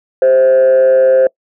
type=tone with frequency modulation; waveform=sine; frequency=523.3 Hz; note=C5; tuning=in tune; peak=-4 dBFS; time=0.22-1.27 s; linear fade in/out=2 ms; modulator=129 Hz; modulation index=0.38; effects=noise-tail reverb RT60 0.1 s tail -25 dB re dry + tanh soft clip ceiling -4 dBFS